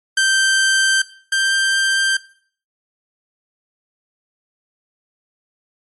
sawtooth tone pair in turn, 1563 / 1573.9 Hz, G6 / G6, -6 / +7 cents, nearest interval unison, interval 13 cents, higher second, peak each -9 / -11 dBFS, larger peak first, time 0.17-1.02 / 1.32-2.17 s, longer neither, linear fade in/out 5 ms, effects noise-tail reverb RT60 0.5 s tail -17 dB re dry + MP3 48 kbps

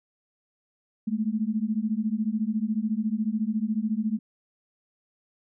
sine beating tone pair, 210 / 224 Hz, G#3 / A3, +19 / +31 cents, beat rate 14 Hz, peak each -27 dBFS, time 1.07-4.19 s, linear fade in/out 10 ms, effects none

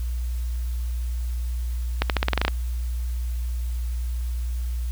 accelerating click train, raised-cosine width 0.3 ms, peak -4 dBFS, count 10, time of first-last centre 2.02-2.481 s, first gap 78 ms, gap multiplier 0.89, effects added 60 Hz sine -24 dBFS peak until 4.91 s + white hiss -48 dBFS RMS until 4.91 s

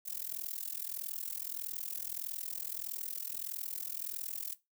violet noise with amplitude modulation, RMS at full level -36 dBFS, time 0.05-4.55 s, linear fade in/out 20 ms, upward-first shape sine, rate 41.6 Hz, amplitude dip 100%, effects noise-tail reverb RT60 0.2 s tail -17 dB re dry

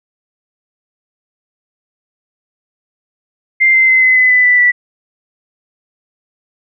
sine tone with pitch steps, 2094 / 2075 / 2056 / 2037 / 2018 / 1999.4 / 1981 / 1962.8 Hz, C7 / C7 / C7 / C7 / B6 / B6 / B6 / B6, +1 / -15 / -31 / -47 / +37 / +21 / +5 / -11 cents, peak -6 dBFS, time 3.6-4.72 s, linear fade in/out 20 ms, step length 140 ms, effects none

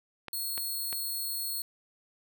clicks, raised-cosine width 0.3 ms, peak -22 dBFS, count 3, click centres 0.283 / 0.578 / 0.928 s
5% pulse tone, 4312 Hz, C#8, 49 cents flat, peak -25 dBFS, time 0.33-1.62 s, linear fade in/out 2 ms
effects none

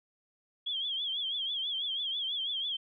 sine tone with vibrato, 3287 Hz, G#7, 19 cents flat, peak -31 dBFS, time 0.66-2.77 s, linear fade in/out 10 ms, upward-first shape triangle, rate 6.1 Hz, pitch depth 120 cents each way, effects none

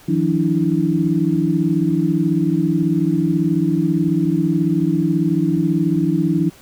sine tone cluster, 160 / 178.3 / 291.1 / 325.5 Hz, D#3 / F3 / D4 / E4, +49 / +36 / -15 / -22 cents, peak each -20 dBFS, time 0.08-6.5 s, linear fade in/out 10 ms, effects pink hiss -46 dBFS RMS until 6.61 s

